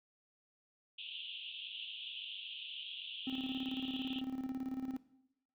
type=band-pass noise; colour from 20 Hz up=white; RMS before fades=-46 dBFS; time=0.98-4.21 s; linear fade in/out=10 ms; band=2700 to 3500 Hz; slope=96 dB/octave
type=tone with tremolo; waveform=triangle; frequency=261.6 Hz; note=C4; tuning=in tune; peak=-33 dBFS; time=3.27-4.97 s; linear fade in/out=2 ms; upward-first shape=square; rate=18 Hz; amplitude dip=60%
effects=noise-tail reverb RT60 0.8 s tail -17 dB re dry